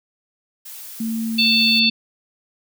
blue noise, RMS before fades -36 dBFS, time 0.65-1.8 s, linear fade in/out 10 ms
sine tone, 225 Hz, A3, 39 cents sharp, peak -21 dBFS, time 1-1.9 s, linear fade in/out 5 ms
harmonic tone, 887 Hz, A5, 14 cents sharp, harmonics 3 / 4 / 5, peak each -18 / -19 / -17 dBFS, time 1.38-1.9 s, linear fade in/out 10 ms
effects none

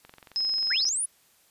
click train, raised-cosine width 0.3 ms, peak -31 dBFS, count 19, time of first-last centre 0.05-0.85 s, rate 22.5 Hz
sine tone, 5130 Hz, E8, 48 cents flat, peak -24 dBFS, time 0.36-0.89 s, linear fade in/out 0 ms
sine linear sweep, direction up, 1310 to 10548 Hz, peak -25 dBFS, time 0.7-1.06 s, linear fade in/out 10 ms
effects white hiss -62 dBFS RMS until 1.5 s + resampled to 32000 Hz

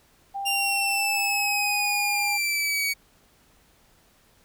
sine tone with pitch glide, 793 to 823.3 Hz, G5 to G#5, +20 to -15 cents, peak -28 dBFS, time 0.34-2.38 s, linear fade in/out 20 ms, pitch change +65 cents, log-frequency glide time 0.97-1.74 s
sawtooth exponential sweep, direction down, 2794 to 2243 Hz, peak -20 dBFS, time 0.45-2.94 s, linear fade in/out 20 ms
effects pink hiss -60 dBFS RMS until 4.44 s

